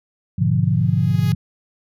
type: chord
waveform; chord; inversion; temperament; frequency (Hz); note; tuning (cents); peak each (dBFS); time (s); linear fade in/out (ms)
sine; G# diminished seventh; none; equal with one note detuned; 103.83 / 123.47 / 146.83 / 174.01; G#2 / B2 / D3 / F3; 0 / 0 / 0 / -6; -20; 0.38-1.35; 10
type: tone with exponential growth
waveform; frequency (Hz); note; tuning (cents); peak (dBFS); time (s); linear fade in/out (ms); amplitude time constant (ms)
5% pulse; 415.3; G#4; 0; -19; 0.63-1.32; 0; 150
effects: none